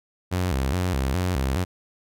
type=tone with vibrato; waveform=sawtooth; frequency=77.78 Hz; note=D#2; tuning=in tune; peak=-18 dBFS; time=0.31-1.65 s; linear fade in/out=20 ms; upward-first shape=square; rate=2.4 Hz; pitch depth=270 cents each way; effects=none